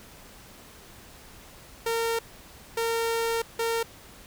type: tone bursts at uneven times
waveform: sawtooth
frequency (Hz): 458.7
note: A#4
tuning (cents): -28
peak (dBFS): -21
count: 3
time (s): 1.86-2.19 / 2.77-3.42 / 3.59-3.83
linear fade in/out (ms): 5
effects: pink hiss -49 dBFS RMS until 4.26 s